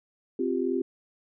sine chord, C suspended fourth, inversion none, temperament equal, 261.6 / 349.2 / 392 Hz, C4 / F4 / G4, 0 / 0 / 0 cents, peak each -29 dBFS, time 0.39-0.82 s, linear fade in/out 5 ms, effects none

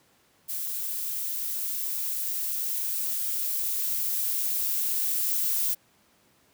violet noise with level ramp, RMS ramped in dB -32 to -26 dBFS, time 0.48-5.75 s, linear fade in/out 20 ms, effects pink hiss -63 dBFS RMS until 6.53 s + high-pass 100 Hz 12 dB/octave

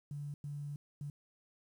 sine tone bursts at uneven times, 144.8 Hz, D3, 24 cents flat, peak -39 dBFS, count 3, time 0.11-0.34 / 0.44-0.76 / 1.01-1.1 s, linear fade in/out 2 ms, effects 11-bit

